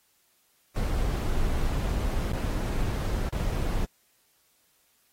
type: noise with dropouts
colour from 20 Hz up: brown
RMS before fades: -27 dBFS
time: 0.76-3.85 s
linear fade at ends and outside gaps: 1 ms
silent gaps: 2.318-2.332 / 3.29-3.325 s
effects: white hiss -67 dBFS RMS until 5.12 s + AAC 48 kbps